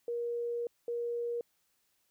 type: tone bursts at uneven times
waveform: sine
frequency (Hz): 473.9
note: A#4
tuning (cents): +28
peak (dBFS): -32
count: 2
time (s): 0.08-0.67 / 0.88-1.41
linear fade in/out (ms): 2
effects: white hiss -75 dBFS RMS until 2.1 s